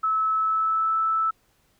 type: tone with pitch glide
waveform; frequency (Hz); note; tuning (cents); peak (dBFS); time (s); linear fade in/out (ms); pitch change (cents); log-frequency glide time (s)
sine; 1300 to 1315.1; E6 to E6; -24 to -4; -20; 0.03-1.31; 10; +20; 0.34-0.97
effects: pink hiss -65 dBFS RMS until 1.79 s